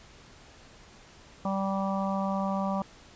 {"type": "harmonic tone", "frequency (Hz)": 194.4, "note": "G3", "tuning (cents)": -14, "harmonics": [1, 3, 4, 5, 6], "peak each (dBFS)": [-29, -34, -35, -36, -37], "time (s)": [1.45, 2.82], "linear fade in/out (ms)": 2, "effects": ["pink hiss -53 dBFS RMS until 3.15 s", "resampled to 16000 Hz"]}